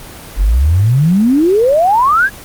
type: exponential sweep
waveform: sine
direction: up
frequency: 42.31 to 1700 Hz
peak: -7 dBFS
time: 0.36-2.3 s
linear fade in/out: 50 ms
effects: pink hiss -32 dBFS RMS until 2.44 s + Opus 24 kbps